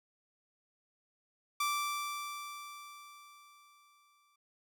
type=tone with exponential decay; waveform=sawtooth; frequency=1170 Hz; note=D6; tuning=7 cents flat; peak=-26 dBFS; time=1.6-4.36 s; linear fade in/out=5 ms; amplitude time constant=600 ms; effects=none